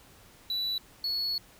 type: tone pair in turn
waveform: triangle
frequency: 3951 / 4384 Hz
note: B7 / C#8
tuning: 0 / -20 cents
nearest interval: major second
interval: 180 cents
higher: second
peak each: -27 dBFS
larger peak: neither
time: 0.5-0.78 / 1.04-1.38 s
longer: second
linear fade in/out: 2 ms
effects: pink hiss -56 dBFS RMS until 1.59 s